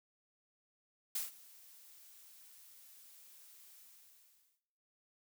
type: noise with ADSR envelope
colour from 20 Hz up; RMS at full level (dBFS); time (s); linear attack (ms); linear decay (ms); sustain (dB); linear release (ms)
blue; -36; 1.15-4.61; 5; 150; -23; 840
effects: noise-tail reverb RT60 0.9 s tail -18 dB re dry